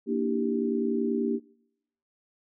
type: chord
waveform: sine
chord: E half-diminished seventh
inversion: second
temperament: equal with one note detuned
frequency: 233.1 / 293.7 / 324 / 392 Hz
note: Bb3 / D4 / E4 / G4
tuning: 0 / 0 / -30 / 0 cents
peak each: -28 / -31 / -34 / -29 dBFS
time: 0.06-1.4 s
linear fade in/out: 50 ms
effects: noise-tail reverb RT60 0.8 s tail -24 dB re dry